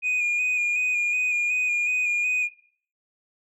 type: tone with vibrato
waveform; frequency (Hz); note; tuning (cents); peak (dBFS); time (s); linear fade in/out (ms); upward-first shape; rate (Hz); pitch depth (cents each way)
sine; 2459; D#7; -21; -19; 0.02-2.49; 50; square; 2.7; 24
effects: noise-tail reverb RT60 0.5 s tail -19 dB re dry + tanh soft clip ceiling -20 dBFS